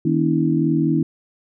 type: tone cluster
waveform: sine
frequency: 156.9 / 241.1 / 283.5 / 325.3 Hz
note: D#3 / B3 / C#4 / E4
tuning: +15 / -41 / +39 / -23 cents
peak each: -20 / -24 / -21 / -20 dBFS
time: 0.05-1.03 s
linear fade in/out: 5 ms
effects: none